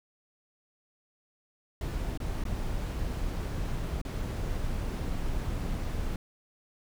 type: noise with dropouts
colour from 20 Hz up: brown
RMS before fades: -32 dBFS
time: 1.81-6.16 s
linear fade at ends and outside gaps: 2 ms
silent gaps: 2.175-2.201 / 2.439-2.452 / 4.015-4.05 s
effects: none